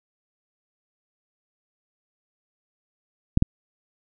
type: clicks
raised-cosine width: 5 ms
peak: -4 dBFS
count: 2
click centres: 3.374 / 3.424 s
effects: none